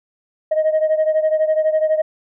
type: beating tone pair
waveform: sine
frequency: 622.3 / 634.3 Hz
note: D#5 / D#5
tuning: 0 / +33 cents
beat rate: 12 Hz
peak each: -14 / -18 dBFS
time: 0.51-2.02 s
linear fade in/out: 10 ms
effects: tanh soft clip ceiling -10 dBFS